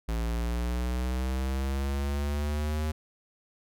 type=exponential sweep; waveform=square; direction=up; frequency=56 to 77.78 Hz; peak=-28 dBFS; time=0.08-2.92 s; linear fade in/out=10 ms; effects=none

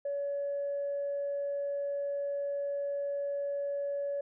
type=tone; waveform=sine; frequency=566 Hz; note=C#5; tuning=36 cents sharp; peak=-30 dBFS; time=0.05-4.21 s; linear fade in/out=5 ms; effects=tanh soft clip ceiling -27 dBFS

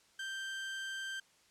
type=tone; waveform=30% pulse; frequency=1568 Hz; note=G6; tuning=in tune; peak=-36 dBFS; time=0.19-1.2 s; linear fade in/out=5 ms; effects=white hiss -67 dBFS RMS until 1.5 s + low-pass 8000 Hz 12 dB/octave

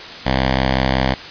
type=tone with notch filter; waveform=5% pulse; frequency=65.41 Hz; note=C2; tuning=in tune; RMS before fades=-17 dBFS; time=0.25-1.15 s; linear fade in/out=20 ms; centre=390 Hz; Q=1.3; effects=white hiss -32 dBFS RMS until 1.3 s + resampled to 11025 Hz

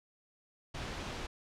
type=noise; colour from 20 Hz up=pink; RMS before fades=-40 dBFS; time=0.74-1.27 s; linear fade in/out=10 ms; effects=low-pass 5000 Hz 12 dB/octave

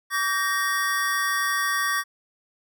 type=chord; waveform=square; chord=G minor; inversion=second; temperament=equal with one note detuned; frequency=1145.2 / 1568 / 1864.7 Hz; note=D6 / G6 / Bb6; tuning=-44 / 0 / 0 cents; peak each=-27 / -30 / -26 dBFS; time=0.1-2.04 s; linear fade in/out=50 ms; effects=none

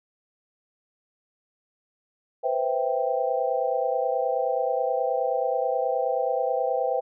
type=chord; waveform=sine; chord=C major seventh; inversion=third; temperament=equal; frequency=493.9 / 523.3 / 659.3 / 784 Hz; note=B4 / C5 / E5 / G5; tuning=0 / 0 / 0 / 0 cents; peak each=-28 / -27 / -29 / -28 dBFS; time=2.43-7.01 s; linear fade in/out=20 ms; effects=none

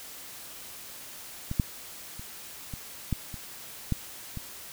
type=clicks; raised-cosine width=5 ms; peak=-19 / -10 / -29 / -24 / -14 / -26 / -13 / -23 dBFS; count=8; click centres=1.514 / 1.598 / 2.195 / 2.738 / 3.127 / 3.342 / 3.923 / 4.373 s; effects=white hiss -44 dBFS RMS until 4.72 s

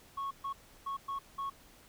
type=tone bursts at uneven times; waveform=sine; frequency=1102 Hz; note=C#6; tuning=11 cents flat; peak=-32 dBFS; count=5; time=0.17-0.31 / 0.44-0.53 / 0.86-0.97 / 1.08-1.19 / 1.38-1.5 s; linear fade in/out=10 ms; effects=tanh soft clip ceiling -33 dBFS + pink hiss -59 dBFS RMS until 1.88 s

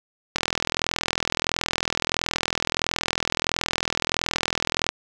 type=click train; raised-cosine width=0.2 ms; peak=-4 dBFS; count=189; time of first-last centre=0.36-4.89 s; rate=41.5 Hz; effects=none

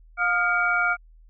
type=tone cluster; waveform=sine; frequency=711 / 1233 / 1406 / 2269 Hz; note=F5 / D#6 / F6 / C#7; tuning=+31 / -16 / +11 / +40 cents; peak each=-28 / -30 / -21 / -27 dBFS; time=0.17-0.97 s; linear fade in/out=50 ms; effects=added 40 Hz sine -48 dBFS peak until 1.29 s

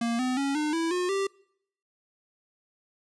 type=tone with pitch steps; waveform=square; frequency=233.1 / 254.2 / 277.2 / 302.3 / 329.7 / 359.5 / 392 Hz; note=A#3 / C4 / C#4 / D#4 / E4 / F#4 / G4; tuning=0 / -50 / 0 / -50 / 0 / -50 / 0 cents; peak=-26 dBFS; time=0.01-1.27 s; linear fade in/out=5 ms; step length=180 ms; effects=noise-tail reverb RT60 0.7 s tail -25 dB re dry + resampled to 22050 Hz

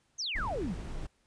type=exponential sweep; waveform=sine; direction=down; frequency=6650 to 147.2 Hz; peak=-32 dBFS; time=0.18-0.75 s; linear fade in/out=20 ms
type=noise; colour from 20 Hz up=brown; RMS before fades=-38 dBFS; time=0.35-1.07 s; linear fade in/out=10 ms
effects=pink hiss -72 dBFS RMS until 1.26 s + resampled to 22050 Hz

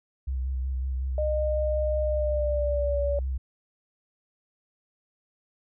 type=tone with vibrato; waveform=sine; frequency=65 Hz; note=C2; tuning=11 cents flat; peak=-26 dBFS; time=0.27-3.38 s; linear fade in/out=10 ms; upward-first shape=square; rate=5.4 Hz; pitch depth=28 cents each way
type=tone with pitch glide; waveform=sine; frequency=610 to 572.4 Hz; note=D#5 to D5; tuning=-34 to -45 cents; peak=-25 dBFS; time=1.18-3.19 s; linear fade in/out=2 ms; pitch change=-111 cents; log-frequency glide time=2.04-3 s
effects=none

